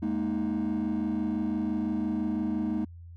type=chord; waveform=triangle; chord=Ab suspended second; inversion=none; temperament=just; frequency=207.7 / 233.6 / 311.5 Hz; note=Ab3 / Bb3 / Eb4; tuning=0 / +4 / +2 cents; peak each=-28 dBFS; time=0.02-2.85 s; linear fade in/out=10 ms; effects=tanh soft clip ceiling -21 dBFS + added 85 Hz sine -43 dBFS peak until 3.16 s